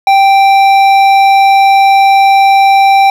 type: tone with hard clipping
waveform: triangle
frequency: 784 Hz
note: G5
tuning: in tune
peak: -5 dBFS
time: 0.07-3.1 s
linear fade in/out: 2 ms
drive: 14 dB
effects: none